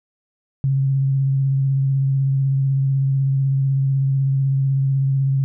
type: tone with vibrato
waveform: sine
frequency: 135.8 Hz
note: C#3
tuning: 35 cents flat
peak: -15 dBFS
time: 0.64-5.44 s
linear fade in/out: 0 ms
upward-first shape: triangle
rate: 16 Hz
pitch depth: 25 cents each way
effects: none